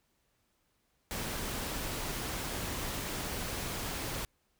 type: noise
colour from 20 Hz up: pink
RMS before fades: -37 dBFS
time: 1.11-4.25 s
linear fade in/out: 0 ms
effects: pink hiss -75 dBFS RMS until 4.59 s